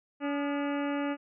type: harmonic tone with a mistuned harmonic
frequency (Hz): 285.4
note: D4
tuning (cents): -49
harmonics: 1 / 2 / 3 / 4 / 5 / 6 / 7 / 8 / 9 / 10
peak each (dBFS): -30 / -36 / -40 / -42 / -44 / -46 / -47 / -48 / -49 / -50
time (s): 0.2-1.17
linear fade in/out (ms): 50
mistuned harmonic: 4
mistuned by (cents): +110
effects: none